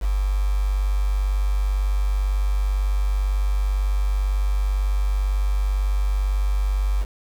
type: tone with quantisation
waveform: sine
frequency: 49 Hz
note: G1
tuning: in tune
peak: -18 dBFS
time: 0-7.06 s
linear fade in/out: 50 ms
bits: 6
effects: none